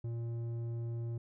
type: tone with low-pass filter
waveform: square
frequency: 116.7 Hz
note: A#2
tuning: 2 cents sharp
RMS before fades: -38 dBFS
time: 0.04-1.18 s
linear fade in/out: 5 ms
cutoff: 350 Hz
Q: 0.64
effects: none